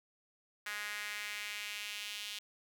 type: tone with high-pass filter sweep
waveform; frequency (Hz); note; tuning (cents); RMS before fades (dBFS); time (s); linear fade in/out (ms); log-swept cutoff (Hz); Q
sawtooth; 207.7; G#3; 0; -42; 0.66-2.39; 5; 1700 to 3100; 2.4
effects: none